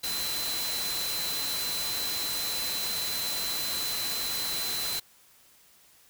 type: tone in noise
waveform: sine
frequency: 4048 Hz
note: B7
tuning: 42 cents sharp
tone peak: -32 dBFS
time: 0.03-5 s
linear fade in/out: 10 ms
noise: white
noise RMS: -33 dBFS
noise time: 0.03-5 s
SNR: -2 dB
effects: white hiss -59 dBFS RMS until 6.09 s